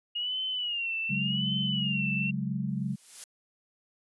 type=tone with vibrato; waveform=sine; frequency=2854 Hz; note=F7; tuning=37 cents sharp; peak=-29 dBFS; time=0.15-2.31 s; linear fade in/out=10 ms; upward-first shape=sine; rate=0.88 Hz; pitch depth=120 cents each way
type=chord; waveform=sine; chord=C# suspended fourth; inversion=none; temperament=just; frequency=138.59 / 184.79 / 207.9 Hz; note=C#3 / F#3 / G#3; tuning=0 / -2 / +2 cents; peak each=-33 dBFS; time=1.09-2.96 s; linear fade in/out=20 ms
type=noise with exponential growth; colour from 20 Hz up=blue; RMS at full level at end=-38 dBFS; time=2.68-3.24 s; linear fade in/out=2 ms; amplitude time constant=120 ms
effects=resampled to 24000 Hz